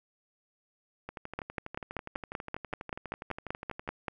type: two click trains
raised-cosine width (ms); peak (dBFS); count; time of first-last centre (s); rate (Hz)
0.5; -24 / -18; 35 / 15; 1.09-3.877 / 1.39-4.082; 12.2 / 5.2
effects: none